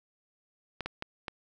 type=clicks; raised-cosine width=0.3 ms; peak=-19 dBFS; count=4; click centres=0.807 / 0.86 / 1.024 / 1.282 s; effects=none